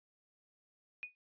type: tone with exponential decay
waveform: sine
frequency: 2473 Hz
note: D#7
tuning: 11 cents flat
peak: -36 dBFS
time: 1.03-1.15 s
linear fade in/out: 0 ms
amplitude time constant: 24 ms
effects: resampled to 11025 Hz